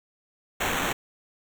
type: noise with sample-and-hold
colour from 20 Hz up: violet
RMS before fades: -27 dBFS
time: 0.6-0.93 s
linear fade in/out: 10 ms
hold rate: 4900 Hz
effects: none